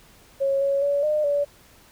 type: tone with pitch steps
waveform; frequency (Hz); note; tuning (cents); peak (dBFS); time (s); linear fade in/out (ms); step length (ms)
sine; 548 / 555 / 569 / 606 / 575; C#5 / C#5 / C#5 / D#5 / D5; -20 / +2 / +45 / -46 / -37; -19; 0.4-1.45; 20; 210
effects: pink hiss -53 dBFS RMS until 1.91 s